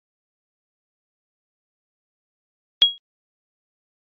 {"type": "tone with exponential decay", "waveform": "sine", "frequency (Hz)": 3300, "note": "G#7", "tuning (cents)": -12, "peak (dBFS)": -5, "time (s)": [2.82, 2.98], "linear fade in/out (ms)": 0, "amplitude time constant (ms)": 34, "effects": ["MP3 32 kbps"]}